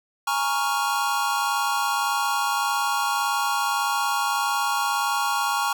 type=chord; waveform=square; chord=Bb minor seventh; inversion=third; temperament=equal; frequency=830.6 / 932.3 / 1108.7 / 1396.9 Hz; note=Ab5 / Bb5 / Db6 / F6; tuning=0 / 0 / 0 / 0 cents; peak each=-28 / -29 / -27 / -29 dBFS; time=0.27-5.73 s; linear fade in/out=5 ms; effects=none